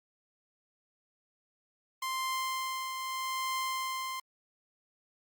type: tone with tremolo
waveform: sawtooth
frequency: 1046.5 Hz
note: C6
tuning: in tune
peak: -27 dBFS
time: 2.02-4.2 s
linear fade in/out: 5 ms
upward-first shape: triangle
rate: 0.81 Hz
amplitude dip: 45%
effects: Opus 48 kbps